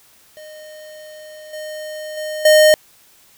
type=tone with level steps; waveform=square; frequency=615 Hz; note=D#5; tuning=20 cents flat; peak=-36 / -28 / -24 / -8 dBFS; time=0.37-2.74 s; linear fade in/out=0 ms; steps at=1.53 / 2.17 / 2.45 s; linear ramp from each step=5 ms; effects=white hiss -51 dBFS RMS until 3.37 s